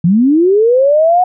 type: linear sweep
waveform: sine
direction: up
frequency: 159.4 to 740 Hz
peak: -6 dBFS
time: 0.04-1.24 s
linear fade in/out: 5 ms
effects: none